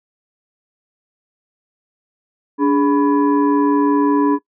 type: tone with frequency modulation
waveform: sine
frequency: 288.8 Hz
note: D4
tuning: 29 cents flat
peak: -11 dBFS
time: 2.58-4.39 s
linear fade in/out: 50 ms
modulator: 703 Hz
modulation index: 0.75
effects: noise-tail reverb RT60 0.1 s tail -21 dB re dry